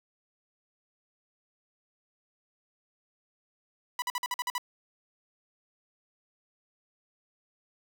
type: tone bursts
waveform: sawtooth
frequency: 986 Hz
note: B5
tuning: 3 cents flat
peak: -25 dBFS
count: 8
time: 3.99-4.581 s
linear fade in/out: 2 ms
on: 31 ms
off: 49 ms
effects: none